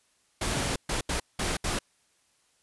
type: noise bursts at uneven times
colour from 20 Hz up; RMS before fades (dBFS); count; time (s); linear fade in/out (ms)
pink; -29; 5; 0.41-0.76 / 0.89-1.01 / 1.09-1.2 / 1.39-1.57 / 1.64-1.79; 5
effects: white hiss -68 dBFS RMS until 2.62 s + resampled to 24000 Hz